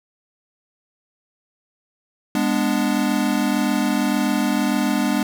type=chord; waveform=square; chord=G# diminished; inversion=none; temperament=equal with one note detuned; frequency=205.1 / 246.9 / 293.7 Hz; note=G#3 / B3 / D4; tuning=-21 / 0 / 0 cents; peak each=-23 dBFS; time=2.35-5.23 s; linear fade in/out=2 ms; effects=none